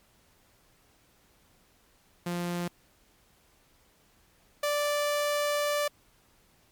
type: tone pair in turn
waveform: sawtooth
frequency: 174.61 / 586 Hz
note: F3 / D5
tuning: 0 / -4 cents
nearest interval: octave + major sixth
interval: 2096 cents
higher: second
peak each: -26 / -22 dBFS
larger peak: second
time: 2.26-2.68 / 4.63-5.88 s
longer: second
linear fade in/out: 5 ms
effects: pink hiss -64 dBFS RMS until 6.71 s + MP3 96 kbps